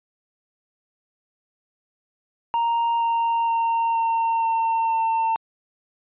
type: tone with pitch steps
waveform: triangle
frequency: 931 / 925.1 / 919.2 / 913.4 / 907.6 / 901.9 Hz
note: A#5 / A#5 / A#5 / A#5 / A#5 / A5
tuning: -2 / -13 / -25 / -36 / -47 / +43 cents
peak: -17 dBFS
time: 2.54-5.36 s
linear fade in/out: 0 ms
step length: 470 ms
effects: resampled to 8000 Hz